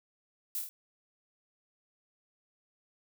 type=noise with echo; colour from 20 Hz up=violet; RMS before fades=-35 dBFS; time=0.55-0.59 s; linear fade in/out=0 ms; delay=25 ms; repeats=4; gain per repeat=-3 dB; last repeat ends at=0.69 s; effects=none